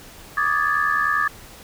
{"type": "tone cluster", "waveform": "sine", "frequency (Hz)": [1160, 1230, 1665, 1748], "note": ["D6", "D#6", "G#6", "A6"], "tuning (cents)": [-22, -20, 4, -12], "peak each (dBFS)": -23, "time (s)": [0.37, 1.28], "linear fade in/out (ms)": 5, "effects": ["tanh soft clip ceiling -7 dBFS", "pink hiss -43 dBFS RMS until 1.63 s"]}